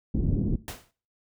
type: low-pass noise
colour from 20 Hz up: pink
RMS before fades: -25 dBFS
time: 0.14-0.56 s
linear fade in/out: 5 ms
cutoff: 310 Hz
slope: 24 dB/octave
type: noise with exponential decay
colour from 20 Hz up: pink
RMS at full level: -33 dBFS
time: 0.68-0.91 s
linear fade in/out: 1 ms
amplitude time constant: 50 ms
effects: noise-tail reverb RT60 0.4 s tail -19 dB re dry